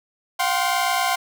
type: tone cluster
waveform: sawtooth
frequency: 708 / 769 / 1048 Hz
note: F5 / G5 / C6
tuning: +23 / -33 / +2 cents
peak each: -20 dBFS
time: 0.39-1.16 s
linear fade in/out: 10 ms
effects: none